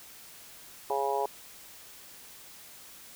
harmonic tone, 138.59 Hz, C#3, in tune, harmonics 3 / 4 / 5 / 6 / 7, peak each -32 / -35 / -34 / -32 / -34 dBFS, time 0.9-1.26 s, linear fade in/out 2 ms, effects white hiss -50 dBFS RMS until 3.15 s

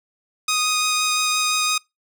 10% pulse tone with vibrato, 1244.5 Hz, D#6, in tune, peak -10 dBFS, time 0.48-1.78 s, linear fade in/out 5 ms, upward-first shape sine, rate 5.8 Hz, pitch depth 9 cents each way, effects noise-tail reverb RT60 0.2 s tail -25 dB re dry

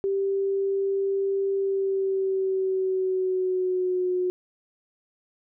sine tone with pitch glide, 392 to 363.6 Hz, G4 to F#4, 0 to -30 cents, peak -22 dBFS, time 0.04-4.3 s, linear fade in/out 0 ms, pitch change -130 cents, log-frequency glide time 1.55-4.11 s, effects none

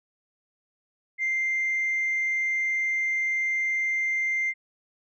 sine tone, 2093 Hz, C7, in tune, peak -22 dBFS, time 1.18-4.54 s, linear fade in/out 50 ms, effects tanh soft clip ceiling -20 dBFS

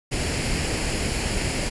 pink noise with comb filter, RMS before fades -25 dBFS, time 0.11-1.7 s, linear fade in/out 20 ms, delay 0.41 ms, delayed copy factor +0.5, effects resampled to 24000 Hz

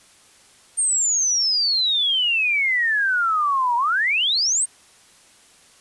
sine exponential two-way sweep, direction down then up, 8870 to 932.3 to 8870 Hz, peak -17 dBFS, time 0.77-4.66 s, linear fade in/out 20 ms, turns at 3.76 s, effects white hiss -52 dBFS RMS until 5.8 s + resampled to 24000 Hz

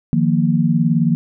sine chord, Eb suspended second, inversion none, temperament equal, 155.56 / 174.61 / 233.1 Hz, Eb3 / F3 / Bb3, 0 / 0 / 0 cents, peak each -17 dBFS, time 0.13-1.15 s, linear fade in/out 0 ms, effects none

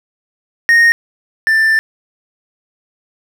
triangle tone pair in turn, 1857 / 1776.2 Hz, A#6 / A6, -7 / +16 cents, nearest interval minor second, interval 77 cents, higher first, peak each -4 / -7 dBFS, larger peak first, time 0.69-0.92 / 1.47-1.79 s, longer second, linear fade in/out 0 ms, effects none

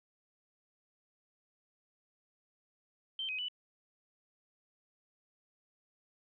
sine tone with pitch steps, 3121 / 2521 / 2973 Hz, G7 / D#7 / F#7, -8 / +22 / +8 cents, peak -35 dBFS, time 3.19-3.484 s, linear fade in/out 2 ms, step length 98 ms, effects none

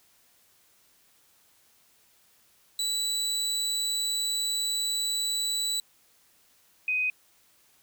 30% pulse / sine tone pair in turn, 3950 / 2504 Hz, B7 / D#7, 0 / +10 cents, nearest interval minor sixth, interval 790 cents, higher first, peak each -24 dBFS, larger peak neither, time 2.79-5.8 / 6.88-7.1 s, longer first, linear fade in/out 2 ms, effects white hiss -63 dBFS RMS until 7.82 s

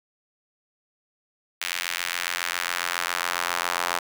sawtooth tone with high-pass filter sweep, 87.31 Hz, F2, in tune, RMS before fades -28 dBFS, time 1.61-3.99 s, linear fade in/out 5 ms, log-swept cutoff 2200 to 1000 Hz, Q 1.3, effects none

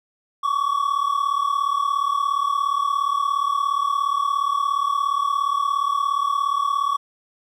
triangle tone pair together, 1109.9 / 1147 Hz, C#6 / D6, +2 / -41 cents, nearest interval minor second, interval 57 cents, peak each -20 dBFS, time 0.43-6.97 s, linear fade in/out 10 ms, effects none

